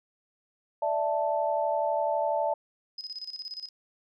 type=chord; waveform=sine; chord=D suspended second; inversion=none; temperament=equal; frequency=587.3 / 659.3 / 880 Hz; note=D5 / E5 / A5; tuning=0 / 0 / 0 cents; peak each=-29 dBFS; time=0.82-2.54 s; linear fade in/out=5 ms
type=tone with tremolo; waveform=sine; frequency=5040 Hz; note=D#8; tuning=21 cents sharp; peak=-34 dBFS; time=2.98-3.69 s; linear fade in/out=5 ms; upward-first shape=square; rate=17 Hz; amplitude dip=75%
effects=none